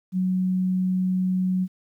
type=tone; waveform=sine; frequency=185 Hz; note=F#3; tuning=in tune; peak=-20 dBFS; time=0.12-1.68 s; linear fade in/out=50 ms; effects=10-bit